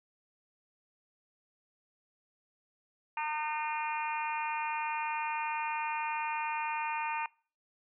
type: harmonic tone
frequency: 304.1 Hz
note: D#4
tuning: 40 cents flat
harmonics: 3 / 4 / 5 / 6 / 7 / 8 / 9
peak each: -33 / -42 / -45 / -45 / -47 / -40 / -45 dBFS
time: 3.17-7.26 s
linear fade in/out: 2 ms
effects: noise-tail reverb RT60 0.4 s tail -24 dB re dry